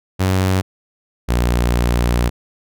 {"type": "tone pair in turn", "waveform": "sawtooth", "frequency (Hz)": [94.1, 59.76], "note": ["F#2", "A#1"], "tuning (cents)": [30, 44], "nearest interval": "minor sixth", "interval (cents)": 786, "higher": "first", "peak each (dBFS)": -10, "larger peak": "neither", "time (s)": [[0.19, 0.62], [1.28, 2.3]], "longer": "second", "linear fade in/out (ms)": 20, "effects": []}